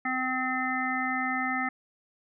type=harmonic tone; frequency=257.5 Hz; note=C4; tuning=28 cents flat; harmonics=1 / 3 / 5 / 7 / 8; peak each=-33 / -33 / -33 / -33 / -33 dBFS; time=0.05-1.69 s; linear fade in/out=5 ms; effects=none